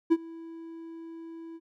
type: tone with ADSR envelope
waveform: triangle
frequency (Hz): 329.6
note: E4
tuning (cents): 0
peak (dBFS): -14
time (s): 0.1-1.6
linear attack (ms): 22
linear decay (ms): 44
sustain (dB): -24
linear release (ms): 43
effects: none